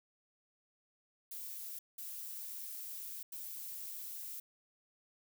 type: noise bursts at uneven times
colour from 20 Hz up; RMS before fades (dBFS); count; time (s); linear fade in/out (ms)
violet; -45; 3; 1.31-1.79 / 1.98-3.23 / 3.32-4.4; 5
effects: none

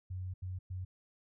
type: tone bursts at uneven times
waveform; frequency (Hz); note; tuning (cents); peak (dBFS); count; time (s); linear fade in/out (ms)
sine; 92.2; F#2; -6; -37; 3; 0.1-0.34 / 0.42-0.59 / 0.7-0.85; 10
effects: none

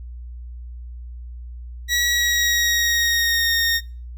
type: tone with pitch glide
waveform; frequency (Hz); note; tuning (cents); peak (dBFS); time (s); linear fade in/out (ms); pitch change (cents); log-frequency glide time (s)
20% pulse; 1924 to 1847.8; B6 to A#6; -46 to -16; -12; 1.88-3.81; 50; -70; 2.03-3.53
effects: noise-tail reverb RT60 0.4 s tail -25 dB re dry + added 60 Hz sine -32 dBFS peak until 4.17 s

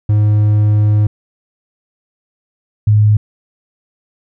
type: tone pair in turn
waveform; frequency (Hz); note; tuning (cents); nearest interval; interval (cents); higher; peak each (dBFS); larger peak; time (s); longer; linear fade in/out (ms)
triangle / sine; 105.3 / 105.85; G#2 / G#2; +24 / +33; unison; 9; second; -6; neither; 0.09-1.07 / 2.87-3.17; first; 5
effects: none

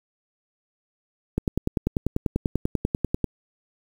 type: click train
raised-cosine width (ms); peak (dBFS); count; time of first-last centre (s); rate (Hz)
3; -9; 20; 1.38-3.243; 10.2
effects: 7-bit

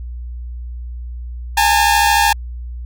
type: tone pair together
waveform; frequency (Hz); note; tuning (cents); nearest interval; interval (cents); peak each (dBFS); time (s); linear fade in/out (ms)
sawtooth; 823.7 / 897; G#5 / A5; -14 / +33; minor second; 147; -10; 1.57-2.33; 5
effects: added 60 Hz sine -25 dBFS peak until 2.85 s

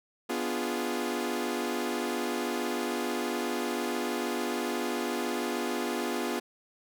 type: chord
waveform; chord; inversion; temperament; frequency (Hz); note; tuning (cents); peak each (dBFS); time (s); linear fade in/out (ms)
sawtooth; B diminished seventh; none; equal; 246.9 / 293.7 / 349.2 / 415.3; B3 / D4 / F4 / Ab4; 0 / 0 / 0 / 0; -30 / -34 / -30 / -32; 0.29-6.4; 10
effects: none

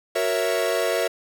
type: chord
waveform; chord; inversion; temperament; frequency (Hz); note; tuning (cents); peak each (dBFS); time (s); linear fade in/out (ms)
45% pulse; F# dominant seventh; none; equal; 370 / 466.2 / 554.4 / 659.3; F#4 / A#4 / C#5 / E5; 0 / 0 / 0 / 0; -29 / -26 / -27 / -25; 0.15-1.08; 10
effects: none

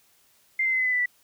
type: tone with pitch steps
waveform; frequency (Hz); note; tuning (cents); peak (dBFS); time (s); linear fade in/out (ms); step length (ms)
sine; 2093 / 2071 / 2050 / 2029 / 2008 / 1987 / 1966.4; C7 / C7 / C7 / B6 / B6 / B6 / B6; 0 / -18 / -36 / +46 / +28 / +10 / -8; -21; 0.59-1.059; 5; 67
effects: white hiss -62 dBFS RMS until 1.23 s

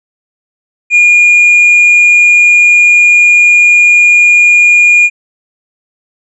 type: tone with hard clipping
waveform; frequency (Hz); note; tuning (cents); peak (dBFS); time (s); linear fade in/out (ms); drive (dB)
sine; 2428; D#7; -43; -3; 0.9-5.1; 50; 2
effects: resampled to 24000 Hz

